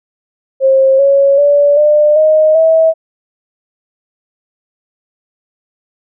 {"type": "tone with pitch steps", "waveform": "sine", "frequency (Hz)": [534, 554.8, 576.3, 598.7, 622, 646.1], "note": ["C5", "C#5", "D5", "D5", "D#5", "E5"], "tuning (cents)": [35, 1, -33, 33, -1, -35], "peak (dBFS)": -5, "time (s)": [0.6, 2.94], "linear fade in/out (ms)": 50, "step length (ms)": 390, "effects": []}